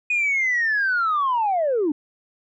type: linear sweep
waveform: sine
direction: down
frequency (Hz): 2489 to 277.2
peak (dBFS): -17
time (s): 0.1-1.92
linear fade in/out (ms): 5
effects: tanh soft clip ceiling -15 dBFS